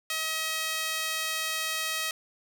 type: tone with high-pass filter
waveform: sawtooth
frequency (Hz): 636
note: D#5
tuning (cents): +38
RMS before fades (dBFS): -31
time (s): 0.1-2.11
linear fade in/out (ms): 2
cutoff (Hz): 2100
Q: 0.86
effects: none